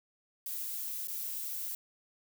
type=noise with dropouts; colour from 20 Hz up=violet; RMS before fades=-38 dBFS; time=0.46-1.75 s; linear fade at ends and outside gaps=2 ms; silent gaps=1.073-1.081 s; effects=none